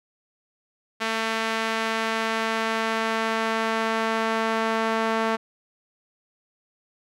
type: tone with band-pass filter sweep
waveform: sawtooth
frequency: 223.6 Hz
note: A3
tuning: 28 cents sharp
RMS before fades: -25 dBFS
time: 1-5.37 s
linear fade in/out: 20 ms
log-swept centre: 2100 to 1100 Hz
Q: 0.75
effects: none